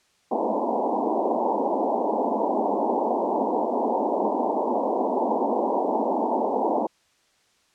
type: band-pass noise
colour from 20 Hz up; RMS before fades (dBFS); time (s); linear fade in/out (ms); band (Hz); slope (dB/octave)
white; -24; 0.31-6.87; 5; 210 to 960; 96
effects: white hiss -64 dBFS RMS until 7.74 s + low-pass 7000 Hz 12 dB/octave